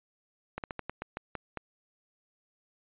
slowing click train, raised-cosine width 0.5 ms, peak -20 dBFS, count 9, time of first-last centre 0.58-1.573 s, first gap 58 ms, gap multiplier 1.21, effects resampled to 8000 Hz

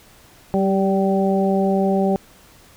harmonic tone with a mistuned harmonic, 193.2 Hz, G3, 25 cents flat, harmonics 1 / 2 / 3 / 4, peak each -18 / -21 / -23 / -24 dBFS, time 0.54-2.16 s, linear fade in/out 0 ms, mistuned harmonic 2, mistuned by +18 cents, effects pink hiss -49 dBFS RMS until 2.76 s

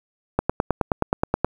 click train, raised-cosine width 1 ms, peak -4 dBFS, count 11, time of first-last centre 0.39-1.446 s, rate 9.47 Hz, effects 7-bit

